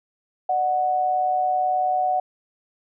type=tone pair together; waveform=sine; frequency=601.7 / 740 Hz; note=D5 / F#5; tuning=+42 / 0 cents; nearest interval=major third; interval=358 cents; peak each=-28 / -19 dBFS; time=0.49-2.2 s; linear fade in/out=5 ms; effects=none